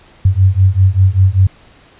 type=beating tone pair; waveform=sine; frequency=92.5 / 97.6 Hz; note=F#2 / G2; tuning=0 / -7 cents; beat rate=5.1 Hz; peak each=-10 dBFS; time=0.25-1.47 s; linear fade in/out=5 ms; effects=pink hiss -45 dBFS RMS until 1.99 s + resampled to 8000 Hz